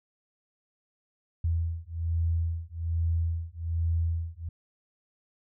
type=beating tone pair; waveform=sine; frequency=82.6 / 83.8 Hz; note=E2 / E2; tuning=+4 / +29 cents; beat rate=1.2 Hz; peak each=-29 / -29 dBFS; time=1.44-4.49 s; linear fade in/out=5 ms; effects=none